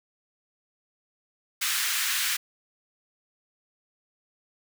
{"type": "high-pass noise", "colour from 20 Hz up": "pink", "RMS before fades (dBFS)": -27, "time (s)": [1.61, 2.37], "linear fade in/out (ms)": 10, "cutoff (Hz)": 1500, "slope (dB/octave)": 24, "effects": []}